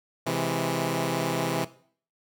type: chord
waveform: 10% pulse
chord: C augmented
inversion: none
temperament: equal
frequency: 130.81 / 164.81 / 207.7 Hz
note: C3 / E3 / G#3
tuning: 0 / 0 / 0 cents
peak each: -21 / -20 / -26 dBFS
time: 0.26-1.65 s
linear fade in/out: 10 ms
effects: noise-tail reverb RT60 0.5 s tail -17 dB re dry